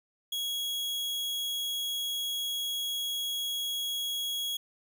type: tone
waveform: 40% pulse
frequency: 3322 Hz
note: G#7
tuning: in tune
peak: -30 dBFS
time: 0.32-4.57 s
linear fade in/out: 5 ms
effects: none